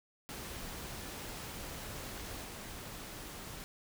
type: noise with level steps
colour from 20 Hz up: pink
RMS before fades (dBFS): -44 / -46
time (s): 0.29-3.64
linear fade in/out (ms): 0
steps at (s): 2.44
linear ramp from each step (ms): 5
effects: none